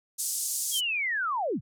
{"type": "band-pass noise", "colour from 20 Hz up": "pink", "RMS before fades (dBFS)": -31, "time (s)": [0.18, 0.81], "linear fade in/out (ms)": 20, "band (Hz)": [6200, 12000], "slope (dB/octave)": 24}
{"type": "linear sweep", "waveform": "sine", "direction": "down", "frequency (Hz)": [3352, 76.2], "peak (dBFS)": -26, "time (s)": [0.71, 1.61], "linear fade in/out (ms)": 50}
{"effects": []}